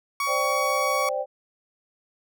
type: tone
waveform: 30% pulse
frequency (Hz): 1124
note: C#6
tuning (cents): +24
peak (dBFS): -21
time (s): 0.2-1.09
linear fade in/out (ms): 2
type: chord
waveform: sine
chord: C suspended second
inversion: none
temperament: just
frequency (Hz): 523.3 / 588.7 / 784.9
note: C5 / D5 / G5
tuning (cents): 0 / +4 / +2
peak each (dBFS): -28 / -28 / -31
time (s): 0.26-1.26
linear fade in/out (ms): 50
effects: none